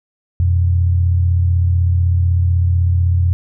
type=tone pair together; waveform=sine; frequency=87.49 / 123.47 Hz; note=F2 / B2; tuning=+4 / 0 cents; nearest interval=tritone; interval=596 cents; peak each=-11 / -22 dBFS; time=0.4-3.33 s; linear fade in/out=0 ms; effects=none